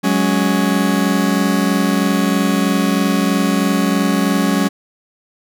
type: chord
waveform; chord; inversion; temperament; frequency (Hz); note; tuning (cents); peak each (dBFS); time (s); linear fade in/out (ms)
40% pulse; F# suspended second; none; just; 185 / 208.1 / 277.5; F#3 / G#3 / C#4; 0 / +4 / +2; -17; 0.03-4.69; 20
effects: none